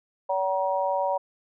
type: harmonic tone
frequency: 189.9 Hz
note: F#3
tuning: 45 cents sharp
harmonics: 3 / 4 / 5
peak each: -26 / -29 / -27 dBFS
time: 0.29-1.18 s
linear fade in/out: 10 ms
effects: none